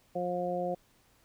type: harmonic tone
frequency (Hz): 177.9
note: F3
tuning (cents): +32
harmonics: 1 / 2 / 3 / 4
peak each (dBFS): -38 / -38 / -33 / -35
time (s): 0.15-0.75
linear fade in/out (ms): 10
effects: pink hiss -66 dBFS RMS until 1.24 s

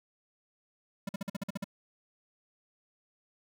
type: tone bursts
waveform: square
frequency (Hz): 197.5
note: G3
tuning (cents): +13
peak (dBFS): -33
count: 9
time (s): 1.07-1.643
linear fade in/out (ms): 5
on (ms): 21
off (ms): 48
effects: none

